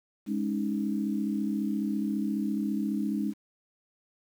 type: chord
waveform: sine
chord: Ab suspended fourth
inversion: none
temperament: just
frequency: 207.7 / 276.9 / 311.5 Hz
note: Ab3 / Db4 / Eb4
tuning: 0 / -2 / +2 cents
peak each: -29 / -33 / -33 dBFS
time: 0.26-3.34 s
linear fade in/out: 50 ms
effects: 9-bit